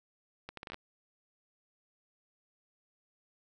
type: accelerating click train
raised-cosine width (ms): 0.3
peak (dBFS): -26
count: 8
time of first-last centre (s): 0.49-0.744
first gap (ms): 83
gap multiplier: 0.7
effects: none